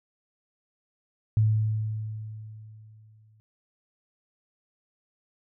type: tone with exponential decay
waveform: sine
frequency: 108.5 Hz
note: A2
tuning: 24 cents flat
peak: -17 dBFS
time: 1.37-3.4 s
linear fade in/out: 0 ms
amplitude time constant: 440 ms
effects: none